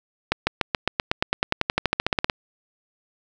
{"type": "accelerating click train", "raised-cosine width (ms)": 0.3, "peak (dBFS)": -3, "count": 22, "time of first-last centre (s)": [0.32, 2.298], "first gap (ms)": 150, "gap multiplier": 0.95, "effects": []}